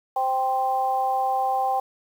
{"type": "harmonic tone", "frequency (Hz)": 261.6, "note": "C4", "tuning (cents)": 0, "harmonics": [2, 3, 4], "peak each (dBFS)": [-31, -21, -31], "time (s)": [0.16, 1.8], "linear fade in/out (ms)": 5, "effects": ["8-bit"]}